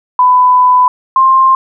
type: tone pair in turn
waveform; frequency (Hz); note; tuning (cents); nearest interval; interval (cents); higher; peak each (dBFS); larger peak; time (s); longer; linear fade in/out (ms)
sine; 1000 / 1055.6; B5 / C6; +21 / +15; minor second; 94; second; -4; neither; 0.19-0.88 / 1.16-1.55; first; 2
effects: none